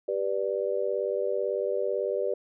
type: chord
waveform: sine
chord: G major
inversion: none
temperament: just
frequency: 392 / 490 / 588 Hz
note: G4 / B4 / D5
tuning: 0 / -14 / +2 cents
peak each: -30 dBFS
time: 0.08-2.34 s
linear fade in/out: 5 ms
effects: none